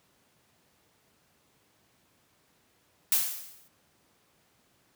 blue noise with exponential decay, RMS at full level -22 dBFS, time 3.12-3.68 s, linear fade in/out 1 ms, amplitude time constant 120 ms, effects pink hiss -67 dBFS RMS until 4.95 s + high-pass 100 Hz 12 dB/octave

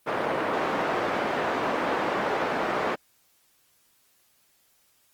pink band-pass noise, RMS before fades -27 dBFS, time 0.06-2.96 s, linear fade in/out 20 ms, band 360 to 1500 Hz, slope 12 dB/octave, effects white hiss -65 dBFS RMS until 5.13 s + Opus 32 kbps

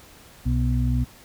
harmonic tone, 61.6 Hz, B1, 4 cents flat, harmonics 1 / 2 / 4, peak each -22 / -23 / -27 dBFS, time 0.45-1.05 s, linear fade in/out 20 ms, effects pink hiss -49 dBFS RMS until 1.24 s

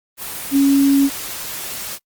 sine tone in noise, 277.2 Hz, C#4, in tune, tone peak -10 dBFS, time 0.51-1.1 s, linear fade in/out 50 ms, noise white, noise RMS -28 dBFS, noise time 0.17-1.99 s, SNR +15 dB, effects noise-tail reverb RT60 0.1 s tail -26 dB re dry + Opus 24 kbps

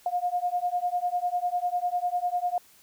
sine beating tone pair, 708 / 718 Hz, F5 / F5, +23 / +48 cents, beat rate 10 Hz, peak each -28 dBFS, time 0.06-2.58 s, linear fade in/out 2 ms, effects white hiss -57 dBFS RMS until 2.82 s

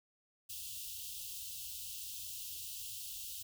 white band-stop noise, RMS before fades -45 dBFS, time 0.49-3.43 s, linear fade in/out 10 ms, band 120 to 2700 Hz, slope 96 dB/octave, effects none

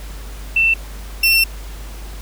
sine / 30% pulse tone pair in turn, 2679 / 2704 Hz, E7 / E7, +27 / +43 cents, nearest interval unison, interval 16 cents, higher second, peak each -11 / -8 dBFS, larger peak second, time 0.56-0.74 / 1.23-1.44 s, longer second, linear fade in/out 5 ms, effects added 50 Hz sine -29 dBFS peak until 2.21 s + pink hiss -39 dBFS RMS until 2.21 s

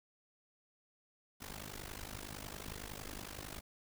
pink noise with amplitude modulation, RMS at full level -43 dBFS, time 1.4-3.61 s, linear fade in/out 20 ms, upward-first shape sine, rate 50.9 Hz, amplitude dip 90%, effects none

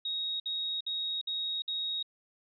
sine tone bursts, 3769 Hz, A#7, 18 cents sharp, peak -31 dBFS, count 5, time 0.05-2.028 s, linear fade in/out 5 ms, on 350 ms, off 57 ms, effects none

